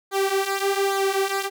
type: tone with flanger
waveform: sawtooth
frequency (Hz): 392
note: G4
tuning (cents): 0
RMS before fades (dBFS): -23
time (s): 0.11-1.5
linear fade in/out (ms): 50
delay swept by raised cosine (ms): 0.36 to 5.46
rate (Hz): 1.2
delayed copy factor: -0.75
effects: none